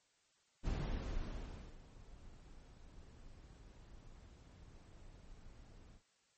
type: noise with ADSR envelope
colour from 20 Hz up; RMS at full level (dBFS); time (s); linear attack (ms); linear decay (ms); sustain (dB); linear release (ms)
brown; -37; 0.63-6.03; 41; 1100; -20; 110
effects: white hiss -75 dBFS RMS until 6.37 s + MP3 32 kbps